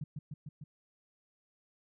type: tone with echo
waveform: sine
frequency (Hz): 146.83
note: D3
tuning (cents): 0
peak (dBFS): -35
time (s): 0.01-0.04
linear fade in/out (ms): 5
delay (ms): 150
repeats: 4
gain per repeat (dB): -2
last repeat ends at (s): 0.64
effects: none